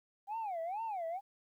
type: tone with vibrato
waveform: sine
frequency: 772 Hz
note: G5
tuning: 27 cents flat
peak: -34 dBFS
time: 0.27-1.21 s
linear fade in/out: 50 ms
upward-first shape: sine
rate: 2.2 Hz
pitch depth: 290 cents each way
effects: tanh soft clip ceiling -34 dBFS + 12-bit